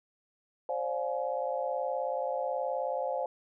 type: chord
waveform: sine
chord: D half-diminished seventh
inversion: third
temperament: just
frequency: 528.6 / 587.3 / 704.8 / 845.8 Hz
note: C5 / D5 / F5 / Ab5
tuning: +18 / 0 / +16 / +31 cents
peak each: -33 / -36 / -36 / -37 dBFS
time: 0.69-3.26 s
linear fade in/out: 2 ms
effects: none